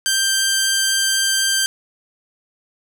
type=tone; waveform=10% pulse; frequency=1574 Hz; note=G6; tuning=7 cents sharp; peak=-7 dBFS; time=0.06-1.66 s; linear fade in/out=0 ms; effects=none